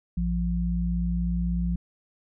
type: tone pair together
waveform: sine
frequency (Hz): 58.27 / 174.61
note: A#1 / F3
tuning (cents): 0 / 0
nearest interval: octave + perfect fifth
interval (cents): 1900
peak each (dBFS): -26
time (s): 0.17-1.76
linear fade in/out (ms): 5
effects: none